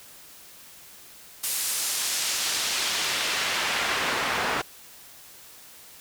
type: noise with band-pass filter sweep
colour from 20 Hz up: pink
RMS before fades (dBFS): -27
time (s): 1.43-4.62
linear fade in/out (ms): 10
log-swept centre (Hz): 11000 to 1200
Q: 0.74
effects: white hiss -48 dBFS RMS until 6 s